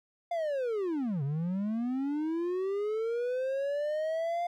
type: linear two-way sweep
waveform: triangle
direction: down then up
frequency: 703 to 133.6 to 703 Hz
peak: -27 dBFS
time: 0.31-4.47 s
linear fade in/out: 5 ms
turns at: 1.23 s
effects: none